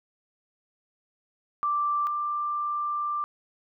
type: tone pair in turn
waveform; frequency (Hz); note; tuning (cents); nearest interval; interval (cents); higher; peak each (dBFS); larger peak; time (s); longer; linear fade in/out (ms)
sine; 1174.7 / 1182.9; D6 / D6; 0 / +12; unison; 12; second; -23 / -26; first; 1.63-2.07 / 2.07-3.24; second; 0
effects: none